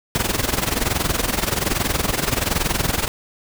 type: noise with amplitude modulation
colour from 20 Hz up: pink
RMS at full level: -18 dBFS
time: 0.15-3.08 s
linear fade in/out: 0 ms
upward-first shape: sine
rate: 21.2 Hz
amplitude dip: 80%
effects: none